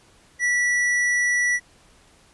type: tone with tanh clipping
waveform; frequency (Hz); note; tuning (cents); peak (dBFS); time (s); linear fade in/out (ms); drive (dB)
sine; 1950; B6; -23; -20; 0.39-1.6; 50; 11
effects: pink hiss -55 dBFS RMS until 2.33 s + resampled to 24000 Hz